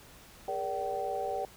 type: tone cluster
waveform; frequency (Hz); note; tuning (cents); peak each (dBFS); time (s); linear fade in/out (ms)
sine; 410.8 / 473.7 / 580 / 766; G#4 / A#4 / D5 / G5; -19 / +28 / -22 / -40; -39 / -38 / -37 / -34; 0.48-1.45; 2
effects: pink hiss -54 dBFS RMS until 1.56 s